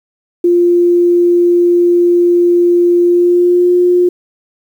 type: tone with pitch glide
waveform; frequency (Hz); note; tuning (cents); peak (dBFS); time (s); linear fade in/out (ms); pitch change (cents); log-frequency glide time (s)
sine; 349.2 to 356.1; F4 to F4; 0 to +34; -6; 0.44-4.09; 5; +34; 3.03-3.74
effects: 7-bit